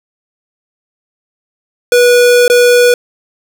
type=tone with dropouts; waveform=square; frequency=487.4 Hz; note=B4; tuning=23 cents flat; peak=-5 dBFS; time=1.92-2.94 s; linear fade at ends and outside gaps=2 ms; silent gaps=2.48-2.499 s; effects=none